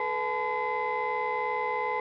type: tone cluster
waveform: sine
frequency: 430.1 / 492.7 / 859 / 1015 / 2046 Hz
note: A4 / B4 / A5 / B5 / C7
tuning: -39 / -4 / -42 / +47 / -39 cents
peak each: -35 / -33 / -30 / -32 / -33 dBFS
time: 0-2 s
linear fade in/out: 2 ms
effects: tanh soft clip ceiling -21 dBFS